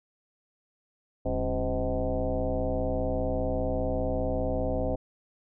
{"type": "tone with frequency modulation", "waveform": "sine", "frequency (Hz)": 272.5, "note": "C#4", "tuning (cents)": -29, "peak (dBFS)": -25, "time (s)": [1.25, 4.96], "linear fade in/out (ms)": 10, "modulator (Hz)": 120, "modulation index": 3.4, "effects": []}